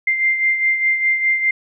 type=beating tone pair; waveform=sine; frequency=2093 / 2097.9 Hz; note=C7 / C7; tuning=0 / +4 cents; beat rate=4.9 Hz; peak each=-15 / -23 dBFS; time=0.07-1.51 s; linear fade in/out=5 ms; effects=none